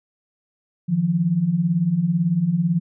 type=beating tone pair; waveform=sine; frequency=156.1 / 174.1 Hz; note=D#3 / F3; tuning=+6 / -5 cents; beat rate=18 Hz; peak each=-23 / -18 dBFS; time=0.88-2.8 s; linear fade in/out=20 ms; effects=none